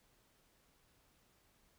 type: silence
effects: pink hiss -72 dBFS RMS until 1.78 s